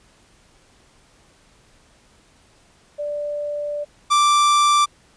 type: tone pair in turn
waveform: sine / 45% pulse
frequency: 587.3 / 1174.6 Hz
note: D5 / D6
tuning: 0 / 0 cents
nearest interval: octave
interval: 1200 cents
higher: second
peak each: -23 / -13 dBFS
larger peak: second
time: 2.98-3.85 / 4.1-4.86 s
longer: first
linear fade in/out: 20 ms
effects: pink hiss -55 dBFS RMS until 5.16 s + resampled to 22050 Hz